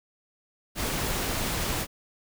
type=noise; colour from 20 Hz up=pink; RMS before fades=-29 dBFS; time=0.75-1.87 s; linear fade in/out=50 ms; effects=none